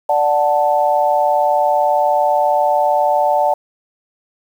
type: chord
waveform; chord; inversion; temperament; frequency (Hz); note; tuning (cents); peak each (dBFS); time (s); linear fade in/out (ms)
sine; D major; none; equal; 587.3 / 740 / 880; D5 / F#5 / A5; 0 / 0 / 0; -16; 0.09-3.54; 5
effects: 7-bit